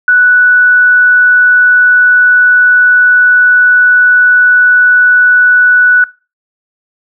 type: tone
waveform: sine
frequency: 1480 Hz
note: F#6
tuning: in tune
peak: -3 dBFS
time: 0.08-6.04 s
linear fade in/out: 2 ms
effects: noise-tail reverb RT60 0.3 s tail -21 dB re dry

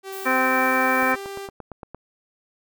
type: tone with pitch glide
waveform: sawtooth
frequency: 386.6 to 394.7 Hz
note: G4 to G4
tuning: -24 to +12 cents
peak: -28 dBFS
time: 0.03-1.5 s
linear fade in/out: 50 ms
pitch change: +36 cents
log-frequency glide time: 0.78-1.04 s
type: noise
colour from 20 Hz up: violet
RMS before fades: -38 dBFS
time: 0.12-1.13 s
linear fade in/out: 10 ms
type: harmonic tone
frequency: 259.2 Hz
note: C4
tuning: 16 cents flat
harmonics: 1 / 2 / 3 / 4 / 5 / 6 / 7 / 9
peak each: -26 / -26 / -26 / -26 / -26 / -26 / -26 / -26 dBFS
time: 0.25-1.16 s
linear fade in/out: 20 ms
type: click train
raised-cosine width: 1 ms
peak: -22 dBFS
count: 9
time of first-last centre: 1.03-1.946 s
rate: 8.73 Hz
effects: none

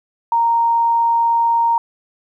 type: tone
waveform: sine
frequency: 929 Hz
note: A#5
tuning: 6 cents flat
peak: -12 dBFS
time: 0.32-1.78 s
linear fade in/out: 2 ms
effects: 9-bit

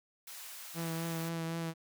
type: high-pass noise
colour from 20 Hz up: white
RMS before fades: -47 dBFS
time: 0.27-1.29 s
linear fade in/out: 5 ms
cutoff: 790 Hz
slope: 12 dB/octave
type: tone with vibrato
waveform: sawtooth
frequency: 165.1 Hz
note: E3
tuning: 3 cents sharp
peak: -31 dBFS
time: 0.74-1.74 s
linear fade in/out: 50 ms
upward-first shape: triangle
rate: 3.9 Hz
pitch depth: 23 cents each way
effects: none

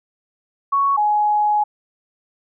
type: tone pair in turn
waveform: sine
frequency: 1112 / 838.7 Hz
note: C#6 / G#5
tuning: +5 / +17 cents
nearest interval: perfect fourth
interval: 488 cents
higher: first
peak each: -14 dBFS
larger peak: neither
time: 0.72-0.97 / 0.97-1.64 s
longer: second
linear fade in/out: 10 ms
effects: none

